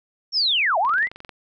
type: linear two-way sweep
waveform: sine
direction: down then up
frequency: 5588 to 620 to 2120 Hz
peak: -17 dBFS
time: 0.32-1.09 s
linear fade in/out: 50 ms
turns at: 0.78 s
type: click train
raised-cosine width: 0.3 ms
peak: -23 dBFS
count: 11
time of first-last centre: 0.85-1.292 s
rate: 22.6 Hz
effects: none